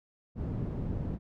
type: low-pass noise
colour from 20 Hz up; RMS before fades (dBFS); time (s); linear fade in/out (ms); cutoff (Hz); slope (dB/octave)
white; -34; 0.35-1.19; 50; 180; 12
effects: none